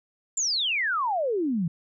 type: exponential sweep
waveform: sine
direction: down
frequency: 7410 to 156.5 Hz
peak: -23 dBFS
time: 0.37-1.68 s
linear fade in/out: 5 ms
effects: none